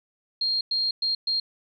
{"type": "tone bursts at uneven times", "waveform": "sine", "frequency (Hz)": 4220, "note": "C8", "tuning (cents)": 14, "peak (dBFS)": -22, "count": 4, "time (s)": [[0.41, 0.61], [0.71, 0.91], [1.02, 1.15], [1.27, 1.4]], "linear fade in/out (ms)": 5, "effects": []}